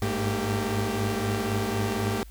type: tone cluster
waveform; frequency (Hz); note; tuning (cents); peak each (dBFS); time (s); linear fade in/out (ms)
sawtooth; 101.2 / 105.1 / 227.9 / 391.4; G#2 / G#2 / A#3 / G4; -44 / +21 / -39 / -3; -27; 0.02-2.23; 0
effects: added 52 Hz sine -42 dBFS peak until 2.3 s + white hiss -57 dBFS RMS until 2.3 s